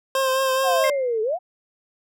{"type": "tone with vibrato", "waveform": "25% pulse", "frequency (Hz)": 528, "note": "C5", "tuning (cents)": 16, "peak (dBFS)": -15, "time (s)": [0.15, 0.9], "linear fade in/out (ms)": 2, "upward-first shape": "triangle", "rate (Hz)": 4.7, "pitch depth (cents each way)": 32}
{"type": "exponential two-way sweep", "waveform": "sine", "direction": "down then up", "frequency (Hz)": [771, 424.6, 771], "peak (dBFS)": -20, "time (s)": [0.63, 1.39], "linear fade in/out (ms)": 50, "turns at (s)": 1.22}
{"type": "tone with exponential decay", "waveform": "sine", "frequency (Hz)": 2100, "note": "C7", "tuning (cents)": 6, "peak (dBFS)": -24, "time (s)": [0.84, 1.18], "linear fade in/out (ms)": 1, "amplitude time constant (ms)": 73}
{"effects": []}